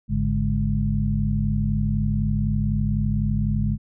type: harmonic tone with a mistuned harmonic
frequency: 51.91 Hz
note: G#1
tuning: in tune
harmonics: 1 / 2 / 3 / 4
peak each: -25 / -25 / -25 / -25 dBFS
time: 0.08-3.78 s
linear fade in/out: 50 ms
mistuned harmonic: 3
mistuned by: -140 cents
effects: none